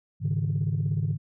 sine tone cluster, 103.8 / 140.1 / 156.7 Hz, G#2 / C#3 / D#3, 0 / +19 / +13 cents, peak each -27 dBFS, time 0.2-1.18 s, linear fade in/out 50 ms, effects tanh soft clip ceiling -18 dBFS

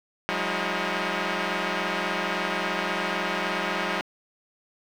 5% pulse tone cluster, 180 / 203.6 / 318.8 Hz, F#3 / G#3 / D#4, -47 / -34 / +42 cents, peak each -18 dBFS, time 0.29-4.01 s, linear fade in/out 0 ms, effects low-pass 4000 Hz 12 dB/octave + 8-bit

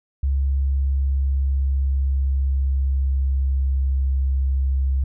sine tone with pitch glide, 68.3 to 66.89 Hz, C#2 to C2, -25 to +39 cents, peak -17 dBFS, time 0.23-5.04 s, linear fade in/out 5 ms, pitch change -36 cents, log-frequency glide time 0.39-4.11 s, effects none

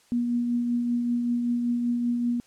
sine tone with tremolo, 239.9 Hz, A#3, 50 cents sharp, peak -21 dBFS, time 0.12-2.4 s, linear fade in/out 0 ms, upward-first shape triangle, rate 5.2 Hz, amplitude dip 35%, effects white hiss -60 dBFS RMS until 2.46 s + low-pass 9000 Hz 12 dB/octave

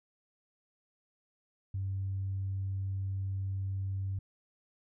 sine tone, 96.6 Hz, G2, 25 cents flat, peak -31 dBFS, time 1.74-4.19 s, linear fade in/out 5 ms, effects tanh soft clip ceiling -27 dBFS

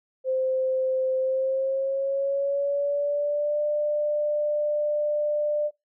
sine tone with pitch glide, 521 to 595 Hz, C5 to D5, -7 to +22 cents, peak -22 dBFS, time 0.24-5.71 s, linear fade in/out 50 ms, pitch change +229 cents, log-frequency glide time 1.18-3.61 s, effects noise-tail reverb RT60 0.2 s tail -21 dB re dry

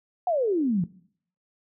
sine exponential sweep, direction down, 749 to 164.81 Hz, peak -21 dBFS, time 0.27-0.84 s, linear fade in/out 2 ms, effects noise-tail reverb RT60 0.6 s tail -20 dB re dry

